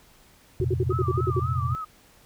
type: chord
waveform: sine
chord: F suspended fourth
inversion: none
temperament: equal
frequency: 87.31 / 116.54 / 130.81 Hz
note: F2 / Bb2 / C3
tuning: 0 / 0 / 0 cents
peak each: -28 dBFS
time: 0.6-1.75 s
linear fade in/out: 0 ms
type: tone bursts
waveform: sine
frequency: 370 Hz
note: F#4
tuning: in tune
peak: -22 dBFS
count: 9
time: 0.61-1.397 s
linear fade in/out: 5 ms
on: 35 ms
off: 59 ms
type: tone with vibrato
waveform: sine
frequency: 1226 Hz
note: D#6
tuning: 26 cents flat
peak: -30 dBFS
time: 0.9-1.85 s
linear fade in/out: 10 ms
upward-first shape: sine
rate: 3.7 Hz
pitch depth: 110 cents each way
effects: pink hiss -56 dBFS RMS until 2.25 s